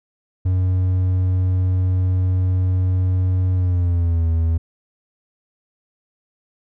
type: tone with pitch glide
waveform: triangle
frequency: 92.2 to 82.14 Hz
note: F#2 to E2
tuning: -6 to -6 cents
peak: -13 dBFS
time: 0.45-4.58 s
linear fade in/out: 10 ms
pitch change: -200 cents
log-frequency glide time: 3.54-4.27 s
effects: none